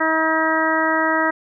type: harmonic tone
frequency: 319.1 Hz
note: D#4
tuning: 44 cents sharp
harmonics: 1 / 2 / 3 / 4 / 5 / 6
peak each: -23 / -23 / -23 / -23 / -23 / -23 dBFS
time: 0-1.31 s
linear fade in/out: 10 ms
effects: none